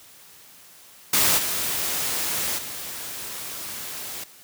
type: noise with level steps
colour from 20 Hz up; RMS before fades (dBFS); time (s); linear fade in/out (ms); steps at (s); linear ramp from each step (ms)
white; -19 / -26 / -34; 1.13-4.24; 5; 1.37 / 2.57; 20
effects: white hiss -49 dBFS RMS until 4.43 s + high-pass 60 Hz 12 dB/octave